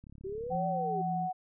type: click train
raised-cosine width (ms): 5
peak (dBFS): -38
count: 19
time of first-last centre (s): 0.04-0.551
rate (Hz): 35.2
type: linear two-way sweep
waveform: sine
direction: up then down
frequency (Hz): 370 to 587.3 to 370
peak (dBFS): -35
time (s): 0.24-1.02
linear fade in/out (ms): 10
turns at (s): 0.67
type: tone with tremolo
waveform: sine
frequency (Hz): 171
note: F3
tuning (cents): -36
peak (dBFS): -33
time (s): 0.49-1.3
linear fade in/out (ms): 50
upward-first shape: sine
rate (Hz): 2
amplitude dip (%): 40
type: tone with pitch glide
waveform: sine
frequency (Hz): 758 to 742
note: F#5 to F#5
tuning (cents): +42 to +5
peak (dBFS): -31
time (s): 0.5-1.33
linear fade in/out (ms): 20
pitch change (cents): -37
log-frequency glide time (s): 0.89-1.16
effects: none